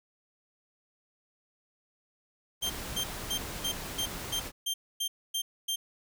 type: noise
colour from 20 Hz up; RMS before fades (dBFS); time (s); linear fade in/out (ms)
pink; -39; 2.61-4.52; 50
type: tone bursts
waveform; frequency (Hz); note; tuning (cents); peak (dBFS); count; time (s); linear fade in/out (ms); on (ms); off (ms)
sawtooth; 3168; G7; +18; -26; 10; 2.62-5.76; 10; 80; 260
effects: none